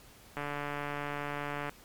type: click train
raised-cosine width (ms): 0.5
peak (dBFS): -21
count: 193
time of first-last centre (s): 0.37-1.694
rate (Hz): 145
effects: pink hiss -56 dBFS RMS until 1.84 s + MP3 96 kbps